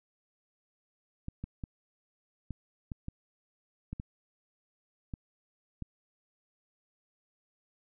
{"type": "clicks", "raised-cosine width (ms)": 5, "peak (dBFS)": -25, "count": 10, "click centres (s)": [1.284, 1.44, 1.638, 2.507, 2.918, 3.084, 3.93, 3.999, 5.138, 5.823], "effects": []}